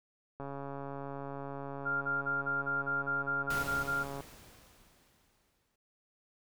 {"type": "click train", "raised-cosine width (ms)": 1, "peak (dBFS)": -28, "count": 530, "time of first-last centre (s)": [0.4, 4.206], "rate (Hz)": 139}
{"type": "tone bursts", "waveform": "sine", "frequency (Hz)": 1396.9, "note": "F6", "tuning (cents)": 0, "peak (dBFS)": -30, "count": 11, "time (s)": [1.85, 4.04], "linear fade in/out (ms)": 20, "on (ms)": 170, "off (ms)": 32}
{"type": "noise with exponential decay", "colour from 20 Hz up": "pink", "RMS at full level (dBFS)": -39, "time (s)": [3.5, 5.76], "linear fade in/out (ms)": 5, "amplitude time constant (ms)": 490}
{"effects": []}